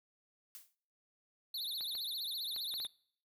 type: noise with exponential decay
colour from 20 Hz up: blue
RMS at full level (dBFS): -47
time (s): 0.55-0.75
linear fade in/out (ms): 0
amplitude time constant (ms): 43
type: tone with vibrato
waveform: square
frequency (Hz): 3951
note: B7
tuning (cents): 0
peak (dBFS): -38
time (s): 1.54-2.87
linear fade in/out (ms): 5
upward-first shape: triangle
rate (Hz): 15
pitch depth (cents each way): 240
type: clicks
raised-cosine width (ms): 0.3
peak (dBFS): -35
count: 6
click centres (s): 1.809 / 1.952 / 2.563 / 2.74 / 2.801 / 2.85
effects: noise-tail reverb RT60 0.6 s tail -24 dB re dry